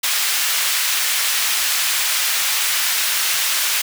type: high-pass noise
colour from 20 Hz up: pink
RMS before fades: -19 dBFS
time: 0.03-3.82 s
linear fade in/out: 10 ms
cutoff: 1900 Hz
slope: 12 dB/octave
effects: none